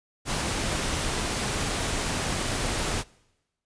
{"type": "noise", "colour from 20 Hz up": "pink", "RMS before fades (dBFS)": -28, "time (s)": [0.25, 3.04], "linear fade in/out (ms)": 50, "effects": ["noise-tail reverb RT60 1.0 s tail -24 dB re dry", "resampled to 22050 Hz"]}